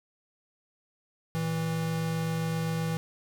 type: tone pair together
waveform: square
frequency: 115.1 / 162.78 Hz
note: A#2 / E3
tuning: -22 / -21 cents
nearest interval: tritone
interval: 601 cents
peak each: -37 / -29 dBFS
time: 1.35-2.97 s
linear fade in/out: 0 ms
effects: none